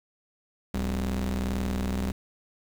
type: ring-modulated tone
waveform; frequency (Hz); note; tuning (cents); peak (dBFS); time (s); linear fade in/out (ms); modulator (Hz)
35% pulse; 61.74; B1; 0; -22; 0.74-2.12; 5; 134
effects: 8-bit